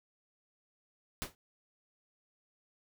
pink noise with exponential decay, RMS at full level -34 dBFS, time 1.22-1.35 s, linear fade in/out 0 ms, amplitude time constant 27 ms, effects none

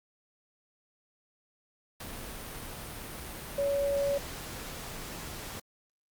sine tone in noise, 563 Hz, C#5, 27 cents sharp, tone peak -26 dBFS, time 3.58-4.18 s, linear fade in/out 5 ms, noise pink, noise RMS -41 dBFS, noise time 2-5.6 s, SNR +12 dB, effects Opus 48 kbps

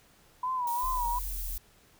sine tone with vibrato, 987.8 Hz, B5, in tune, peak -28 dBFS, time 0.43-1.19 s, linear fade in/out 5 ms, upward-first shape sine, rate 2.7 Hz, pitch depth 81 cents each way
violet noise, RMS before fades -39 dBFS, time 0.67-1.58 s, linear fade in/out 2 ms
sine exponential two-way sweep, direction up then down, 34.65 to 43.65 to 39.14 Hz, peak -34 dBFS, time 0.83-1.58 s, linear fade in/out 10 ms, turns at 1.19 s
effects pink hiss -61 dBFS RMS until 1.99 s

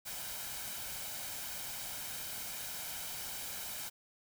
white noise with comb filter, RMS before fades -42 dBFS, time 0.05-3.9 s, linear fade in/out 20 ms, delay 1.3 ms, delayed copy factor +0.5, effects none

